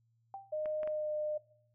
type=tone with exponential decay; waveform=sine; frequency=784 Hz; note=G5; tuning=in tune; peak=-38 dBFS; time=0.34-0.58 s; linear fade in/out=1 ms; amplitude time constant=51 ms
type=tone with pitch glide; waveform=sine; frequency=614 to 605.9 Hz; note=D#5 to D#5; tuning=-23 to -46 cents; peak=-33 dBFS; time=0.52-1.38 s; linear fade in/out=10 ms; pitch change=-23 cents; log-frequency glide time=0.85-1.13 s
type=clicks; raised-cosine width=0.5 ms; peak=-32 dBFS; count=3; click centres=0.658 / 0.832 / 0.875 s
effects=noise-tail reverb RT60 0.6 s tail -18 dB re dry + added 115 Hz sine -70 dBFS peak until 1.74 s